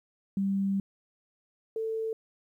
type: tone pair in turn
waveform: sine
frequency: 196 / 444.9 Hz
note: G3 / A4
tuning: 0 / +19 cents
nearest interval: octave + major second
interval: 1419 cents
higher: second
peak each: -25 / -29 dBFS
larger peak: first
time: 0.37-0.8 / 1.76-2.13 s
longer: first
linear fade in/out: 2 ms
effects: 11-bit